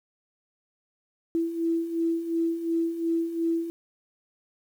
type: beating tone pair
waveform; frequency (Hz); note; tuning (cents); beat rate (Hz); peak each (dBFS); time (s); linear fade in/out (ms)
sine; 330 / 332.8; E4 / E4; +2 / +17; 2.8; -31 / -25; 1.35-3.7; 0
effects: 9-bit